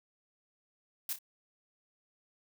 blue noise with echo, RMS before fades -35 dBFS, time 1.09-1.13 s, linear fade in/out 2 ms, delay 29 ms, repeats 2, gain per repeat -9 dB, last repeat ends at 1.188 s, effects none

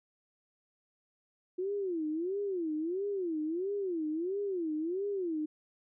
sine tone with vibrato, 353 Hz, F4, 19 cents sharp, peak -31 dBFS, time 1.58-5.46 s, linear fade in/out 10 ms, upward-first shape sine, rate 1.5 Hz, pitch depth 250 cents each way, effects none

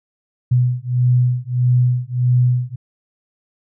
sine beating tone pair, 123.47 / 125.07 Hz, B2 / B2, 0 / +22 cents, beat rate 1.6 Hz, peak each -16 dBFS, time 0.51-2.76 s, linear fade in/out 10 ms, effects none

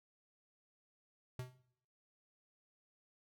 square tone with exponential decay, 126.5 Hz, B2, 42 cents sharp, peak -39 dBFS, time 1.39-1.59 s, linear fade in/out 2 ms, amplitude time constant 43 ms, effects noise-tail reverb RT60 0.7 s tail -18 dB re dry

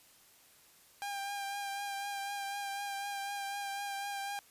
sawtooth tone with vibrato, 800 Hz, G5, 35 cents sharp, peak -33 dBFS, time 1.02-4.39 s, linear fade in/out 0 ms, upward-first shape triangle, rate 4 Hz, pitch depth 27 cents each way, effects white hiss -62 dBFS RMS until 4.5 s + resampled to 32000 Hz

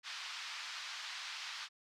white band-pass noise, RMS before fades -45 dBFS, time 0.03-1.69 s, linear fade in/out 50 ms, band 1000 to 4900 Hz, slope 24 dB/octave, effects none

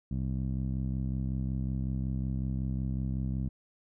15% pulse tone with low-pass filter, 65.41 Hz, C2, in tune, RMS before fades -32 dBFS, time 0.11-3.49 s, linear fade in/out 5 ms, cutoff 200 Hz, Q 1.1, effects none

